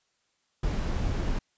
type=noise; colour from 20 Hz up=brown; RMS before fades=-28 dBFS; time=0.63-1.39 s; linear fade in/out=5 ms; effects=white hiss -73 dBFS RMS until 1.57 s + resampled to 16000 Hz